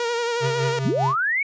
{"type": "tone with vibrato", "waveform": "sawtooth", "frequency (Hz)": 471.6, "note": "A#4", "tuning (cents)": 20, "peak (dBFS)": -18, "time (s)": [0, 0.79], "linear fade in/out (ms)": 2, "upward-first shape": "sine", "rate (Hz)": 11, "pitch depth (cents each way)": 38}
{"type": "tone with tremolo", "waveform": "square", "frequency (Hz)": 134.4, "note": "C3", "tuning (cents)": 47, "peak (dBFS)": -22, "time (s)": [0.4, 1.16], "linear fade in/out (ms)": 50, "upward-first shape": "sine", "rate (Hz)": 5, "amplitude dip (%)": 65}
{"type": "linear sweep", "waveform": "sine", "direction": "up", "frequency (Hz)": [140.7, 2286], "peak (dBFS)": -19, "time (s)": [0.85, 1.43], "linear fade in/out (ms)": 5}
{"effects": ["resampled to 16000 Hz"]}